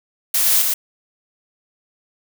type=noise with echo; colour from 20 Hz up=blue; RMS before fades=-17 dBFS; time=0.34-0.62 s; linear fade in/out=5 ms; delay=120 ms; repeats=1; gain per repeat=-2 dB; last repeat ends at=0.74 s; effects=none